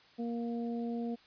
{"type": "harmonic tone", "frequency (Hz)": 234.6, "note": "A#3", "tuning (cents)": 11, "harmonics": [1, 2, 3], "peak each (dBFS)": [-34, -41, -46], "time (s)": [0.18, 1.16], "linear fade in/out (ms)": 20, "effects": ["white hiss -61 dBFS RMS until 1.26 s", "resampled to 11025 Hz"]}